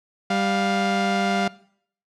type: tone pair together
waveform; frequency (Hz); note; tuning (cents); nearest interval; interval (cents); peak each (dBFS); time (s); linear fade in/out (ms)
sawtooth; 196.84 / 702; G3 / F5; +7 / +9; octave + minor seventh; 2202; -19; 0.3-1.48; 5
effects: noise-tail reverb RT60 0.6 s tail -20 dB re dry + low-pass 5000 Hz 12 dB/octave